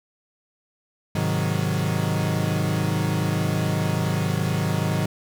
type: chord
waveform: 40% pulse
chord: Ab dominant seventh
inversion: none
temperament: equal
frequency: 103.83 / 130.81 / 155.56 / 185 Hz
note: Ab2 / C3 / Eb3 / Gb3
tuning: 0 / 0 / 0 / 0 cents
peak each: -26 / -28 / -24 / -27 dBFS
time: 1.15-5.06 s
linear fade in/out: 5 ms
effects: none